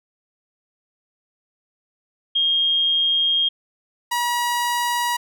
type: tone pair in turn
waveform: sine / sawtooth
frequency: 3234 / 961.5 Hz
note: G#7 / B5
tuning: -47 / -47 cents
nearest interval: octave + major sixth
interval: 2100 cents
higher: first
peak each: -16 dBFS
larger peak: neither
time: 2.35-3.49 / 4.11-5.17 s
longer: first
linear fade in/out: 10 ms
effects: none